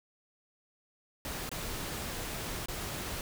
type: noise with dropouts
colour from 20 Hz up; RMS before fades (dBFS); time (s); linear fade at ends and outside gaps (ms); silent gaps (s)
pink; -38; 1.25-3.21; 1; 1.492-1.515 / 2.659-2.684
effects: none